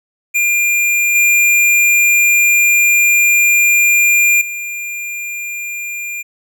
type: tone with level steps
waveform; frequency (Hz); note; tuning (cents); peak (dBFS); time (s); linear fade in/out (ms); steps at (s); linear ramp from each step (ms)
square; 2400; D7; +37; -12 / -9 / -22; 0.34-6.23; 20; 1.15 / 4.41; 5
effects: none